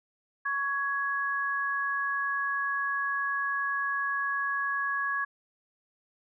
sine tone pair together, 1117.6 / 1670 Hz, C#6 / G#6, +14 / +9 cents, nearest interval perfect fifth, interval 695 cents, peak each -31 / -29 dBFS, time 0.45-5.25 s, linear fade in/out 10 ms, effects none

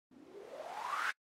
violet noise with low-pass filter sweep, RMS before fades -42 dBFS, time 0.11-1.11 s, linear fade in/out 5 ms, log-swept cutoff 240 to 1600 Hz, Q 8.2, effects noise-tail reverb RT60 0.1 s tail -26 dB re dry + AAC 48 kbps

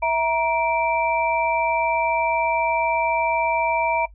sine tone cluster, 656 / 942 / 2339 Hz, E5 / A#5 / D7, -9 / +18 / -8 cents, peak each -23 / -20 / -26 dBFS, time 0.02-4.06 s, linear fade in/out 10 ms, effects noise-tail reverb RT60 0.1 s tail -21 dB re dry + added 50 Hz sine -43 dBFS peak until 4.14 s

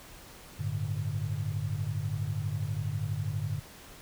sine chord, G suspended second, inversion none, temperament just, 98 / 110.25 / 147 Hz, G2 / A2 / D3, 0 / +4 / +2 cents, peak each -34 dBFS, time 0.59-3.6 s, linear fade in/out 10 ms, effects pink hiss -50 dBFS RMS until 4.01 s

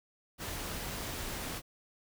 pink noise, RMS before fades -39 dBFS, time 0.38-1.62 s, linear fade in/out 50 ms, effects none

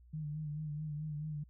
sine tone with vibrato, 151.6 Hz, D#3, 45 cents flat, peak -37 dBFS, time 0.13-1.44 s, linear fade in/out 10 ms, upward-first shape sine, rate 4.6 Hz, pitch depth 49 cents each way, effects added 60 Hz sine -57 dBFS peak until 1.49 s

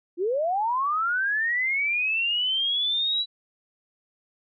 sine linear sweep, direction up, 326 to 3951 Hz, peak -22 dBFS, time 0.17-3.26 s, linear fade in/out 50 ms, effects none

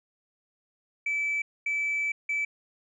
sine tone bursts at uneven times, 2310 Hz, D7, 29 cents flat, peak -24 dBFS, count 3, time 1.06-1.42 / 1.66-2.12 / 2.29-2.45 s, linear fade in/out 5 ms, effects tanh soft clip ceiling -23 dBFS

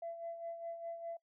sine tone with tremolo, 673 Hz, E5, 36 cents sharp, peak -38 dBFS, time 0.02-1.17 s, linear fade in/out 5 ms, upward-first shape sine, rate 4.9 Hz, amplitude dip 60%, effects noise-tail reverb RT60 0.1 s tail -22 dB re dry + tanh soft clip ceiling -35 dBFS

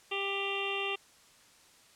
harmonic tone, 395.4 Hz, G4, 15 cents sharp, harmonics 1 / 2 / 3 / 5 / 6 / 7 / 8 / 9, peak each -37 / -41 / -41 / -45 / -43 / -35 / -41 / -45 dBFS, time 0.11-0.96 s, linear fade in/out 10 ms, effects white hiss -60 dBFS RMS until 1.95 s + low-pass 9000 Hz 12 dB/octave

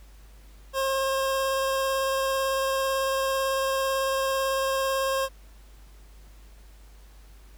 25% pulse tone with vibrato, 536 Hz, C5, 42 cents sharp, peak -20 dBFS, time 0.73-5.29 s, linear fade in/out 50 ms, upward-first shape square, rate 18 Hz, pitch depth 8 cents each way, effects added 50 Hz sine -47 dBFS peak until 7.57 s + pink hiss -58 dBFS RMS until 7.57 s

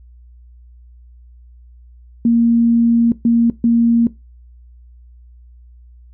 sine tone bursts at uneven times, 233.1 Hz, A#3, in tune, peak -9 dBFS, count 3, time 2.25-3.12 / 3.25-3.5 / 3.64-4.07 s, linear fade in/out 2 ms, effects noise-tail reverb RT60 0.2 s tail -18 dB re dry + added 60 Hz sine -40 dBFS peak until 6.13 s

